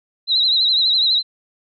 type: tone with vibrato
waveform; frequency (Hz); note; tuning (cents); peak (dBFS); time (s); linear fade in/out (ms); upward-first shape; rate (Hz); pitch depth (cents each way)
sine; 3951; B7; 0; -13; 0.27-1.23; 50; triangle; 12; 96
effects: none